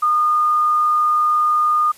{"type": "tone", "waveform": "sine", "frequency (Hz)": 1221, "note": "D#6", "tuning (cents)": -33, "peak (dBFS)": -13, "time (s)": [0.02, 1.92], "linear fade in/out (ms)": 10, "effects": ["white hiss -46 dBFS RMS until 1.97 s", "resampled to 32000 Hz"]}